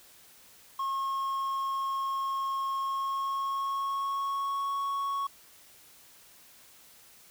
triangle tone with pitch glide, 1083 to 1109 Hz, C#6 to C#6, -41 to 0 cents, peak -27 dBFS, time 0.79-5.27 s, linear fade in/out 5 ms, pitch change +41 cents, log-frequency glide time 2.79-4.75 s, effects white hiss -56 dBFS RMS until 7.3 s

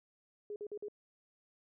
sine tone bursts, 415.3 Hz, G#4, in tune, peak -39 dBFS, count 4, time 0.5-0.884 s, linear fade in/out 2 ms, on 60 ms, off 48 ms, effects none

